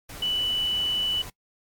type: tone in noise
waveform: sine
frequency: 2972 Hz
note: F#7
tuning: 7 cents sharp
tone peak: -23 dBFS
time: 0.22-1.22 s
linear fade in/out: 5 ms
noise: pink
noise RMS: -40 dBFS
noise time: 0.09-1.3 s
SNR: +14 dB
effects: noise-tail reverb RT60 0.1 s tail -22 dB re dry + MP3 96 kbps